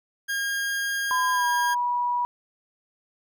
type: tone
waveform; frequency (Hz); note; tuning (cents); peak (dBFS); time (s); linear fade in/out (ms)
40% pulse; 1621; G#6; -42; -24; 0.28-1.75; 20
type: tone with pitch glide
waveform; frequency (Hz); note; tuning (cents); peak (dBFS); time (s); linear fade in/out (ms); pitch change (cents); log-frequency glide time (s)
sine; 1011 to 971.5; B5 to B5; +40 to -29; -22; 1.11-2.25; 0; -69; 1.32-1.46
effects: none